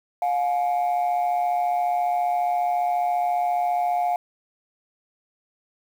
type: tone pair together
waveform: sine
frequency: 711.4 / 846 Hz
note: F5 / G#5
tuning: +32 / +32 cents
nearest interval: minor third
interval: 300 cents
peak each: -19 / -26 dBFS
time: 0.22-4.16 s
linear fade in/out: 2 ms
effects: tanh soft clip ceiling -17 dBFS + 8-bit